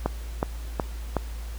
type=click train; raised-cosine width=1 ms; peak=-9 dBFS; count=4; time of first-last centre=0.06-1.167 s; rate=2.71 Hz; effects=added 56 Hz sine -32 dBFS peak until 1.58 s + pink hiss -47 dBFS RMS until 1.58 s